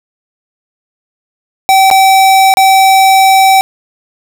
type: tone with dropouts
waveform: square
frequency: 770 Hz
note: G5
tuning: 31 cents flat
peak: -4 dBFS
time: 1.69-3.61 s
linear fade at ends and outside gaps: 0 ms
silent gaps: 1.902-1.912 / 2.539-2.571 s
effects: 7-bit